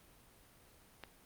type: click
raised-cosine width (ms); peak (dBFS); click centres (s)
0.3; -29; 1.037
effects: pink hiss -63 dBFS RMS until 1.25 s + Opus 32 kbps